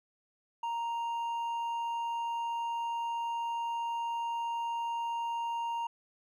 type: tone with hard clipping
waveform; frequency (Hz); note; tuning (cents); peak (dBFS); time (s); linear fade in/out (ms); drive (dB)
sine; 932.3; A#5; 0; -33; 0.63-5.87; 5; 4
effects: none